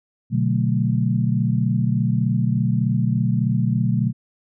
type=chord; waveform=sine; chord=B minor seventh; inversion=none; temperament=equal; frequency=123.47 / 146.83 / 185 / 220 Hz; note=B2 / D3 / F#3 / A3; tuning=0 / 0 / 0 / 0 cents; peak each=-20 / -24 / -23 / -24 dBFS; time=0.3-4.13 s; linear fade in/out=50 ms; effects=none